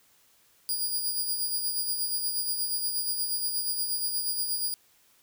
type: tone with tremolo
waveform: 10% pulse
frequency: 4858 Hz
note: D#8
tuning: 42 cents flat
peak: -19 dBFS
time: 0.69-4.74 s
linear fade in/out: 0 ms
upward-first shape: sine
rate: 8.4 Hz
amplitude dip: 45%
effects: white hiss -63 dBFS RMS until 5.22 s